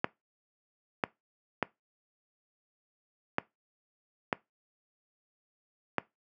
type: clicks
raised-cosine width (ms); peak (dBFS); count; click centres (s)
0.5; -11; 6; 0.044 / 1.038 / 1.627 / 3.384 / 4.328 / 5.983
effects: noise-tail reverb RT60 0.2 s tail -21 dB re dry + high-pass 150 Hz 12 dB/octave